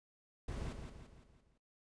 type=noise with echo; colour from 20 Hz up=brown; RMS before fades=-42 dBFS; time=0.48-0.73 s; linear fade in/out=5 ms; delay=170 ms; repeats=5; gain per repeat=-6 dB; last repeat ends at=1.58 s; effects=noise-tail reverb RT60 0.3 s tail -25 dB re dry + resampled to 22050 Hz